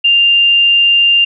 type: tone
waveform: sine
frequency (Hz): 2794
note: F7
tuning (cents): 0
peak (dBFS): -6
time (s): 0.04-1.25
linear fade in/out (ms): 10
effects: none